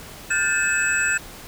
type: tone cluster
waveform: sine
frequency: 1428 / 1573 / 1754 / 2585 / 7790 Hz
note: F6 / G6 / A6 / E7 / B8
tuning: +38 / +6 / -6 / -34 / -25 cents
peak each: -25 dBFS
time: 0.3-1.18 s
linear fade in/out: 10 ms
effects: pink hiss -40 dBFS RMS until 1.47 s

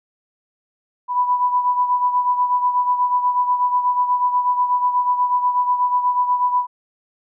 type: beating tone pair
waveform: sine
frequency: 987.8 / 996 Hz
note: B5 / B5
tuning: 0 / +14 cents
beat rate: 8.2 Hz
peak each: -16 / -23 dBFS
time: 1.08-6.67 s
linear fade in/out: 50 ms
effects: none

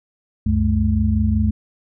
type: tone cluster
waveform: sine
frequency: 69.8 / 95.1 / 215.2 Hz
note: C#2 / F#2 / A3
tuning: +13 / +48 / -38 cents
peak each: -19 dBFS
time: 0.46-1.51 s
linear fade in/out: 5 ms
effects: none

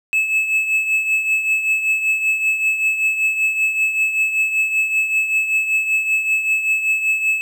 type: tone with tremolo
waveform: triangle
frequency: 2600 Hz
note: E7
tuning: 24 cents flat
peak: -11 dBFS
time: 0.13-7.41 s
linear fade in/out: 0 ms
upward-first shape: triangle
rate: 5.2 Hz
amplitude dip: 65%
effects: none

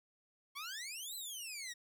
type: exponential two-way sweep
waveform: 15% pulse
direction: up then down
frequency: 1079 to 4100 to 1848 Hz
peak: -36 dBFS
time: 0.55-1.74 s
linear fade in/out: 20 ms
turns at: 1.15 s
effects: 12-bit

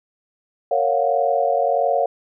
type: chord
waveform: sine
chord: Gb major seventh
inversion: first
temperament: equal with one note detuned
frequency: 463.7 / 554.4 / 698.5 / 740 Hz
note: Bb4 / Db5 / F5 / Gb5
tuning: -9 / 0 / 0 / 0 cents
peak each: -24 / -20 / -20 / -24 dBFS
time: 0.71-2.06 s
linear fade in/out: 5 ms
effects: none

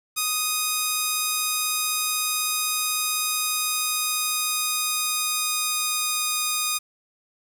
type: tone with pitch glide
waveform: 5% pulse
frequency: 1244.5 to 1234.5 Hz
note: D#6 to D#6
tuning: 0 to -14 cents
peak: -11 dBFS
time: 0.16-6.79 s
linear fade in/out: 20 ms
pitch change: -14 cents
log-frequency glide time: 3.27-6.49 s
effects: 8-bit

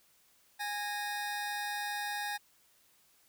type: tone pair together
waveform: 25% pulse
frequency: 825 / 1852.1 Hz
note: G#5 / A#6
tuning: -12 / -12 cents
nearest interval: octave + major second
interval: 1400 cents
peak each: -32 / -37 dBFS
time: 0.59-2.38 s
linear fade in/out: 20 ms
effects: white hiss -67 dBFS RMS until 3.28 s

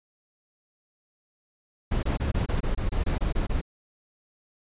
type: noise bursts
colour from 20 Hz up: brown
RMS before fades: -25 dBFS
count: 12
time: 1.91-3.614 s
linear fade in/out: 10 ms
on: 120 ms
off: 24 ms
effects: resampled to 8000 Hz

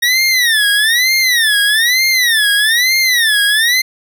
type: tone with vibrato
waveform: 25% pulse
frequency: 1864.7 Hz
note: A#6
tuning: in tune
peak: -6 dBFS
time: 0.02-3.82 s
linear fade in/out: 10 ms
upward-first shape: sine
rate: 1.1 Hz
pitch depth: 220 cents each way
effects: none

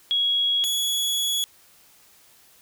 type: tone pair in turn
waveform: sine / sawtooth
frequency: 3322 / 3370 Hz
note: G#7 / G#7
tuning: 0 / +25 cents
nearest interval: unison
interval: 25 cents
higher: second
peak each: -19 dBFS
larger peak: neither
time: 0.11-0.64 / 0.64-1.44 s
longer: second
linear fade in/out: 0 ms
effects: white hiss -55 dBFS RMS until 2.61 s

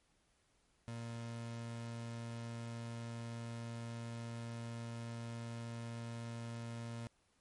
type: tone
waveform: 30% pulse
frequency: 116.54 Hz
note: A#2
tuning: in tune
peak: -40 dBFS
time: 0.88-7.07 s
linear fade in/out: 0 ms
effects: pink hiss -75 dBFS RMS until 7.4 s + MP3 48 kbps

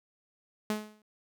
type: tone with exponential decay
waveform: sawtooth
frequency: 213 Hz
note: G#3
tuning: 44 cents sharp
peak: -23 dBFS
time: 0.7-1.02 s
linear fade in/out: 2 ms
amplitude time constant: 69 ms
effects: none

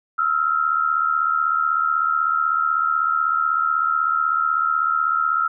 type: tone pair together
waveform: sine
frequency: 1299.9 / 1376 Hz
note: E6 / F6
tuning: -25 / -26 cents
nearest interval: minor second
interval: 99 cents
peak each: -20 dBFS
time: 0.18-5.48 s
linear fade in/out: 10 ms
effects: none

